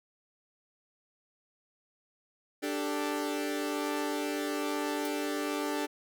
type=chord; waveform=sawtooth; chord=D suspended fourth; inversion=none; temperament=equal; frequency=293.7 / 392 / 440 Hz; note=D4 / G4 / A4; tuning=0 / 0 / 0 cents; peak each=-29 / -33 / -34 dBFS; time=2.62-5.87 s; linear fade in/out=20 ms
type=noise with exponential decay; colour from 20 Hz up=blue; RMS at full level=-37 dBFS; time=5.05-5.12 s; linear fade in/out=1 ms; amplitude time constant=15 ms
effects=none